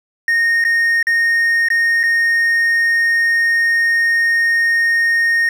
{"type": "tone with dropouts", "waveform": "triangle", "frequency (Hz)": 1850, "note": "A#6", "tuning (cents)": -14, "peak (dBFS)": -10, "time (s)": [0.28, 5.49], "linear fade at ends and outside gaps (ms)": 2, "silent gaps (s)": [[0.641, 0.649], [1.028, 1.069], [1.686, 1.702], [2.032, 2.036]], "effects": []}